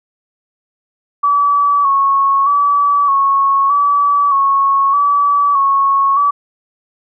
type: tone with vibrato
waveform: sine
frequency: 1124 Hz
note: C#6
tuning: 24 cents sharp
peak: -9 dBFS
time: 1.23-6.31 s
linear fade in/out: 10 ms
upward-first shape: square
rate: 0.81 Hz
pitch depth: 36 cents each way
effects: none